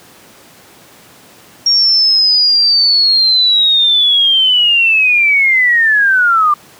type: linear sweep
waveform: sine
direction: down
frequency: 5588 to 1174.7 Hz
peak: -7 dBFS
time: 1.66-6.54 s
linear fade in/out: 5 ms
effects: pink hiss -41 dBFS RMS until 6.79 s + high-pass 150 Hz 12 dB/octave